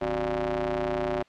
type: ring-modulated tone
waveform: sawtooth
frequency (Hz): 110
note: A2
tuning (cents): 0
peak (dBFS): -19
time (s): 0.01-1.23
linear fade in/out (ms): 10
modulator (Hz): 480
effects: white hiss -60 dBFS RMS until 1.28 s + low-pass 3000 Hz 12 dB/octave